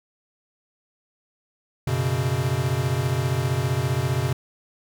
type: chord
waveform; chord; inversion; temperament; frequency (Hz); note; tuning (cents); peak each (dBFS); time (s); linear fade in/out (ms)
square; F# suspended fourth; none; equal; 92.5 / 123.47 / 138.59; F#2 / B2 / C#3; 0 / 0 / 0; -30 / -25 / -26; 1.87-4.33; 5
effects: none